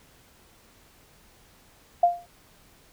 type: tone with exponential decay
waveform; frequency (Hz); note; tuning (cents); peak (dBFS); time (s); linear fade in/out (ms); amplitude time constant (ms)
sine; 698.5; F5; 0; -12; 2.03-2.26; 5; 48
effects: pink hiss -57 dBFS RMS until 2.92 s